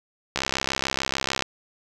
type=click train; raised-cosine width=0.2 ms; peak=-6 dBFS; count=72; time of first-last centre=0.36-1.423 s; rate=66.8 Hz; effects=none